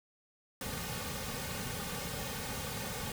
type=noise with comb filter; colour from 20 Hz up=pink; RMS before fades=-39 dBFS; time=0.61-3.12 s; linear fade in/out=2 ms; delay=3 ms; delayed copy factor=-0.8; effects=none